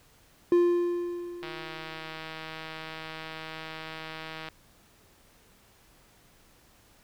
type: tone with exponential decay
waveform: triangle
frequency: 349.2 Hz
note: F4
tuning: in tune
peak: -15 dBFS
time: 0.52-2.18 s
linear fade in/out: 2 ms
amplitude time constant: 360 ms
type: click train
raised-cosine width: 0.3 ms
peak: -23 dBFS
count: 487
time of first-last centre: 1.43-4.487 s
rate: 159 Hz
effects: pink hiss -60 dBFS RMS until 7.03 s